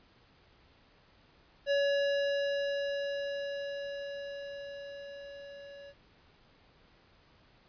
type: tone with level ramp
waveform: square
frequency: 564 Hz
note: C#5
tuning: 30 cents sharp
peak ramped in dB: -26 to -48 dBFS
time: 1.66-5.94 s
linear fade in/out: 50 ms
effects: pink hiss -63 dBFS RMS until 7.68 s + resampled to 11025 Hz